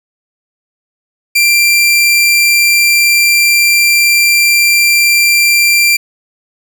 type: tone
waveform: sawtooth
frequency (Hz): 2367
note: D7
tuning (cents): +13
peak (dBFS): -3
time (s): 1.35-5.97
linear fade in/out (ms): 10
effects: 7-bit